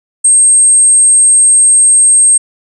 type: tone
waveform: sine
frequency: 8440 Hz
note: C9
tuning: 14 cents sharp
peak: -3 dBFS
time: 0.24-2.38 s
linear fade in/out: 10 ms
effects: none